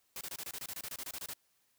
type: noise bursts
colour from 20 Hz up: white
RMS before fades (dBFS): -42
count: 16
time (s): 0.16-1.335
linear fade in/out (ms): 2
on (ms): 50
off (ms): 25
effects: white hiss -74 dBFS RMS until 1.78 s